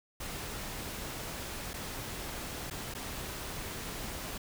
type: noise with dropouts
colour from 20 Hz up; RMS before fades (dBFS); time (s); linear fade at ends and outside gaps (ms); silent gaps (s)
pink; -40; 0.2-4.38; 5; 1.734-1.739 / 2.701-2.709 / 2.94-2.948
effects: none